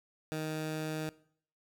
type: tone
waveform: 15% pulse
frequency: 156.1 Hz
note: D#3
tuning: 6 cents sharp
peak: -28 dBFS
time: 0.32-1.09 s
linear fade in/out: 0 ms
effects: noise-tail reverb RT60 0.6 s tail -21 dB re dry